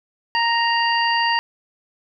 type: harmonic tone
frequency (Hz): 932.3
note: A#5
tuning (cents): 0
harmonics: 1 / 2 / 3 / 5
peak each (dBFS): -19 / -22 / -24 / -26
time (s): 0.35-1.39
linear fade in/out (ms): 0
effects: none